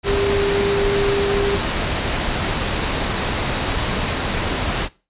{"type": "tone in noise", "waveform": "sine", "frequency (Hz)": 400.9, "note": "G4", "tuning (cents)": 39, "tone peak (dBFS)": -18, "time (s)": [0.04, 1.59], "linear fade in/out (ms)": 50, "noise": "pink", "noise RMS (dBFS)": -21, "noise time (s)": [0.03, 4.89], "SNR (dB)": 0, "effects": ["noise-tail reverb RT60 0.3 s tail -20 dB re dry", "resampled to 8000 Hz"]}